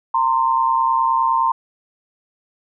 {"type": "tone pair together", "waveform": "sine", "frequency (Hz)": [916.8, 1046.5], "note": ["A#5", "C6"], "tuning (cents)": [-29, 0], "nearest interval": "major second", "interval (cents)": 229, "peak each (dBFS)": -17, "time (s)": [0.14, 1.52], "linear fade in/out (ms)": 5, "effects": []}